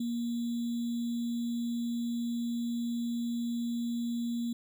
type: tone with sample-and-hold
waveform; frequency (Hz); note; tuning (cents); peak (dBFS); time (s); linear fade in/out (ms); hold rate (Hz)
sine; 235.8; A#3; +20; -30; 0-4.53; 5; 3675
effects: none